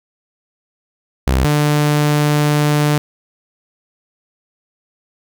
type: tone pair in turn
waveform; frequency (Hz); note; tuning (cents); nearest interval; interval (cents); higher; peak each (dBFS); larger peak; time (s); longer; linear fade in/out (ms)
sawtooth; 65.1 / 148.4; C2 / D3; -8 / +18; octave + major second; 1426; second; -8; neither; 1.27-1.45 / 1.45-2.98; second; 0
effects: none